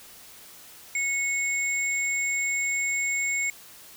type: tone pair together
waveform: sine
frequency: 2200 / 7400 Hz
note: C#7 / A#8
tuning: -14 / -14 cents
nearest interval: octave + major sixth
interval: 2100 cents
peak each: -25 / -30 dBFS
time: 0.95-3.5 s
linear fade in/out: 2 ms
effects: white hiss -48 dBFS RMS until 3.96 s